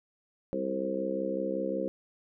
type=harmonic tone with a mistuned harmonic; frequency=65.41 Hz; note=C2; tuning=in tune; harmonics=3 / 4 / 5 / 6 / 7 / 8; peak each=-37 / -39 / -36 / -39 / -37 / -33 dBFS; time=0.53-1.88 s; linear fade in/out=0 ms; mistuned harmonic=8; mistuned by=+23 cents; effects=none